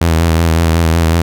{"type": "tone with vibrato", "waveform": "sawtooth", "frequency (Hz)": 82.41, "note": "E2", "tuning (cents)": 0, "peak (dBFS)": -5, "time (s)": [0.01, 1.22], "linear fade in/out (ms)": 5, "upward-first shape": "sine", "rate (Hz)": 5.4, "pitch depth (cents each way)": 44, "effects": []}